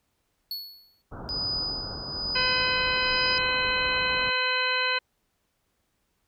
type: tone with exponential decay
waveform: square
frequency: 4400 Hz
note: C#8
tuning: 14 cents flat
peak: -29 dBFS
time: 0.51-1.02 s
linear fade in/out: 2 ms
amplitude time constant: 110 ms
type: low-pass noise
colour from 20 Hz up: pink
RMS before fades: -39 dBFS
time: 1.11-4.31 s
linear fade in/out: 20 ms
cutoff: 1500 Hz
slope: 96 dB/octave
type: tone with tremolo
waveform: sine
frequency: 4973 Hz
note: D#8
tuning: 2 cents flat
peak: -26 dBFS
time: 1.29-3.38 s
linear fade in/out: 0 ms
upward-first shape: sine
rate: 1.1 Hz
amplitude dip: 70%
type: harmonic tone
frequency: 508 Hz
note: B4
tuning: 49 cents sharp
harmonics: 1 / 2 / 3 / 4 / 5 / 6 / 8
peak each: -34 / -31 / -29 / -33 / -29 / -32 / -31 dBFS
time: 2.35-4.99 s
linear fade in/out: 10 ms
effects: pink hiss -74 dBFS RMS until 6.27 s